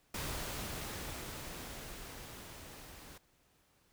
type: noise with level ramp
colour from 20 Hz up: pink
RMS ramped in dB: -39 to -53 dBFS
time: 0.14-3.18 s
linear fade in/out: 5 ms
effects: pink hiss -71 dBFS RMS until 3.92 s